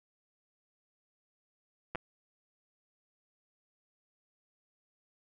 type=clicks; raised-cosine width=0.5 ms; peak=-21 dBFS; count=2; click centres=1.95 / 1.956 s; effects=none